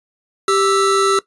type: tone pair together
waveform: square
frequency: 392 / 1318.5 Hz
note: G4 / E6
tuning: 0 / 0 cents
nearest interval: octave + major sixth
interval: 2100 cents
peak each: -16 dBFS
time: 0.48-1.19 s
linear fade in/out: 2 ms
effects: noise-tail reverb RT60 0.1 s tail -17 dB re dry + resampled to 24000 Hz